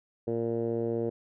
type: tone with low-pass filter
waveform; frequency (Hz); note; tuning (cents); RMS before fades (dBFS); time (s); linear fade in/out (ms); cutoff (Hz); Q
10% pulse; 115.9; A#2; -10; -30; 0.27-1.1; 10; 450; 2.8
effects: none